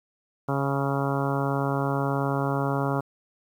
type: harmonic tone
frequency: 138.59 Hz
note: C#3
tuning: in tune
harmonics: 1 / 2 / 3 / 4 / 5 / 6 / 7 / 8 / 9 / 10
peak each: -27 / -30 / -32 / -33 / -34 / -35 / -35 / -36 / -37 / -37 dBFS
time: 0.48-3.01 s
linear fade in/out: 10 ms
effects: 9-bit